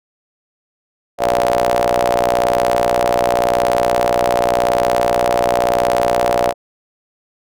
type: ring-modulated tone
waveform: sawtooth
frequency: 60.9 Hz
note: B1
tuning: 24 cents flat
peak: -6 dBFS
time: 1.18-6.54 s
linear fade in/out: 50 ms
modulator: 631 Hz
effects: none